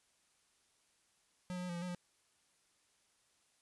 square tone with pitch steps, 181.2 / 179.5 / 180.7 / 173.4 / 172.1 / 181 / 176.8 Hz, F#3 / F3 / F#3 / F3 / F3 / F#3 / F3, -36 / +48 / -41 / -12 / -25 / -38 / +22 cents, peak -40 dBFS, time 1.5-1.948 s, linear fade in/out 0 ms, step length 64 ms, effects white hiss -74 dBFS RMS until 3.61 s + resampled to 24000 Hz

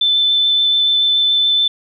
sine tone with vibrato, 3526 Hz, A7, 3 cents sharp, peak -11 dBFS, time 0.01-1.68 s, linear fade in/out 5 ms, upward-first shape sine, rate 7 Hz, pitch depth 8 cents each way, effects none

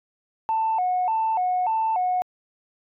sine tone with vibrato, 805 Hz, G5, 46 cents sharp, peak -19 dBFS, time 0.49-2.22 s, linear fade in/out 0 ms, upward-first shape square, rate 1.7 Hz, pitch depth 170 cents each way, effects tanh soft clip ceiling -16 dBFS

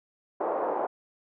pink band-pass noise, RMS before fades -29 dBFS, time 0.4-0.87 s, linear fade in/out 10 ms, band 410 to 940 Hz, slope 24 dB/octave, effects none

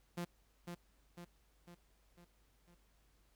sawtooth tone with echo, 173.9 Hz, F3, 7 cents flat, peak -35 dBFS, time 0.17-0.25 s, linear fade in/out 10 ms, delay 500 ms, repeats 5, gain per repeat -5 dB, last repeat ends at 2.75 s, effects added 50 Hz sine -70 dBFS peak until 3.35 s + pink hiss -75 dBFS RMS until 3.35 s

